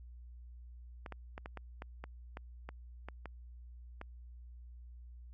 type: clicks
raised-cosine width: 0.5 ms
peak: -29 dBFS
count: 12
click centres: 1.062 / 1.123 / 1.379 / 1.459 / 1.573 / 1.821 / 2.04 / 2.371 / 2.69 / 3.086 / 3.257 / 4.014 s
effects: added 60 Hz sine -49 dBFS peak until 5.33 s